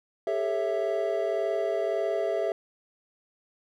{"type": "chord", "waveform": "triangle", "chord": "A dominant seventh", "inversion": "third", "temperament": "equal with one note detuned", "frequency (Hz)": [398.2, 440, 554.4, 659.3], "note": ["G4", "A4", "C#5", "E5"], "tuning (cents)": [27, 0, 0, 0], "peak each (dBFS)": [-29, -31, -32, -26], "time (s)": [0.27, 2.52], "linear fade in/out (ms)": 2, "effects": []}